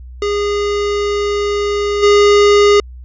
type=tone with level steps; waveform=square; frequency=410 Hz; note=G#4; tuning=22 cents flat; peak=-15 / -7 dBFS; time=0.22-2.8 s; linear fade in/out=2 ms; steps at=2.02 s; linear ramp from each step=20 ms; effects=added 62 Hz sine -30 dBFS peak until 3.04 s + resampled to 16000 Hz